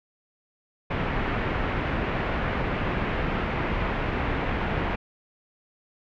pink low-pass noise, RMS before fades -27 dBFS, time 0.9-4.96 s, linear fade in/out 10 ms, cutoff 2500 Hz, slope 24 dB/octave, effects none

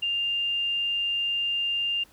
sine tone, 2799 Hz, F7, 3 cents sharp, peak -24 dBFS, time 0.02-2.04 s, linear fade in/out 10 ms, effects pink hiss -57 dBFS RMS until 2.12 s

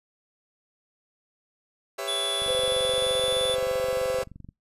sawtooth chord, C# half-diminished seventh, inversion second, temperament just, 399.1 / 498.9 / 554.4 / 665.2 Hz, G4 / B4 / C#5 / E5, +31 / +17 / 0 / +16 cents, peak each -32 / -35 / -31 / -31 dBFS, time 1.98-4.24 s, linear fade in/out 10 ms
square tone with pitch glide, 3444 to 3480 Hz, A7 to A7, -38 to -20 cents, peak -27 dBFS, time 2.07-3.56 s, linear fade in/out 20 ms, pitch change +18 cents, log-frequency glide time 2.63-3.29 s
click train, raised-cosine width 5 ms, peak -31 dBFS, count 49, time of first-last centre 2.42-4.489 s, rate 23.2 Hz
sine tone, 514 Hz, C5, 31 cents flat, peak -25 dBFS, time 2.48-4.22 s, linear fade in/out 0 ms
effects noise-tail reverb RT60 0.2 s tail -25 dB re dry + resampled to 32000 Hz

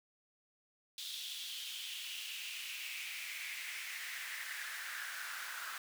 pink noise with high-pass filter sweep, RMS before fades -44 dBFS, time 0.98-5.78 s, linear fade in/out 2 ms, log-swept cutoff 3600 to 1400 Hz, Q 4.1, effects none

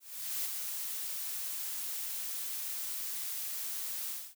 blue noise with ADSR envelope, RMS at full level -34 dBFS, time 0-4.35 s, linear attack 440 ms, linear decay 28 ms, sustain -4 dB, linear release 250 ms, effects none

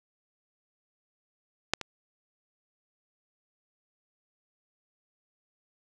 clicks, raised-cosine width 0.2 ms, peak -6 / -18 dBFS, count 2, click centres 1.736 / 1.813 s, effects none

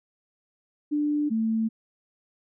sine tone pair in turn, 295.8 / 222.8 Hz, D4 / A3, +13 / +22 cents, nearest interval perfect fourth, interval 491 cents, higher first, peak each -22 dBFS, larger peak neither, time 0.91-1.3 / 1.3-1.69 s, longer neither, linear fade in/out 20 ms, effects none

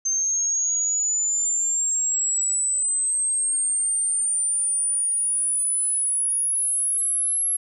sine linear sweep, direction up, 6272 to 11175 Hz, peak -20 dBFS, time 0.05-7.57 s, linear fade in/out 10 ms, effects none

